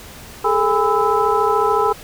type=tone cluster; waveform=sine; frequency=411.3 / 445.1 / 813 / 1003 / 1310 Hz; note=G#4 / A4 / G#5 / B5 / E6; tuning=-17 / +20 / -37 / +26 / -11 cents; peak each=-20 dBFS; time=0.44-1.93 s; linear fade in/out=10 ms; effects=pink hiss -38 dBFS RMS until 2.03 s